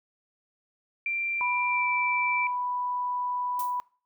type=tone with pitch glide; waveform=sine; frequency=2362 to 2335 Hz; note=D7 to D7; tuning=+9 to -11 cents; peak=-26 dBFS; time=1.06-2.47 s; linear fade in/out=2 ms; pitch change=-20 cents; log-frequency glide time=1.68-1.86 s
type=tone; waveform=sine; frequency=987.8 Hz; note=B5; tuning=in tune; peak=-27 dBFS; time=1.41-3.8 s; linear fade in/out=0 ms
type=noise with exponential decay; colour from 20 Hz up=violet; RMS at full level=-34 dBFS; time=3.59-3.81 s; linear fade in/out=5 ms; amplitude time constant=47 ms
effects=noise-tail reverb RT60 0.4 s tail -22 dB re dry